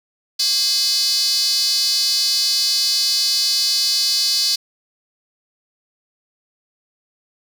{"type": "tone with high-pass filter", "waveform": "square", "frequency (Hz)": 232, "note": "A#3", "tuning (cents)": -8, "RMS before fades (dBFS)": -18, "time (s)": [0.39, 4.56], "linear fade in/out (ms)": 10, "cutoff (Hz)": 4600, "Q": 7.9, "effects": []}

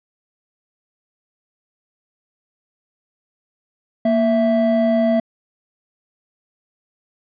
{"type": "tone pair together", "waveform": "triangle", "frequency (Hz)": [233.1, 659.3], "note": ["A#3", "E5"], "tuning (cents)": [0, 0], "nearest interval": "octave + tritone", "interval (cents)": 1800, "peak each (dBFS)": -14, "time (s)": [4.05, 5.2], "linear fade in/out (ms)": 5, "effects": ["tanh soft clip ceiling -5 dBFS", "resampled to 11025 Hz"]}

